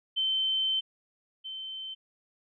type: tone pair in turn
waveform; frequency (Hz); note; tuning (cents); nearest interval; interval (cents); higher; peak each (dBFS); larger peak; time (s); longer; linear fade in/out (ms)
sine; 3088 / 3088; G7 / G7; -27 / -27; unison; 0; neither; -25 / -36; first; 0.16-0.81 / 1.44-1.95; first; 20
effects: none